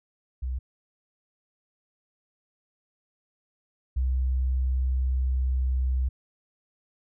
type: tone pair in turn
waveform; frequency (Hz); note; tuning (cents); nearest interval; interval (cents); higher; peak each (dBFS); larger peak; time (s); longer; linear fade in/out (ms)
sine; 63.6 / 64.26; C2 / C2; -48 / -31; unison; 17; second; -27 / -22; second; 0.42-0.59 / 3.96-6.09; second; 10
effects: none